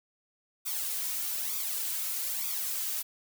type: noise with flanger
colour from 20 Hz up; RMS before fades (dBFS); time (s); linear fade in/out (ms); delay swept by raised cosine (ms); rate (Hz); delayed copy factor
blue; -33; 0.65-3.03; 20; 0.84 to 3.24; 1.1; +0.9
effects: none